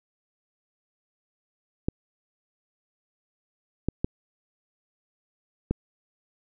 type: clicks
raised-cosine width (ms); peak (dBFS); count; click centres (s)
3; -11; 4; 1.885 / 3.886 / 4.045 / 5.71
effects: none